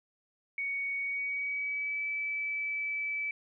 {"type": "tone with pitch glide", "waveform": "sine", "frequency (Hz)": [2234, 2305], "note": ["C#7", "D7"], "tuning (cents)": [13, -33], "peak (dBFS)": -31, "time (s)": [0.58, 3.31], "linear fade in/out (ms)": 2, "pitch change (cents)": 54, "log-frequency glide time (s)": [0.99, 2.05], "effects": []}